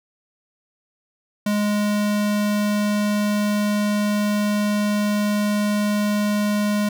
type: tone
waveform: square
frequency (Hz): 207.7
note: G#3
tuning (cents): 0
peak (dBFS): -19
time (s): 1.46-6.89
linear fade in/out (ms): 5
effects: none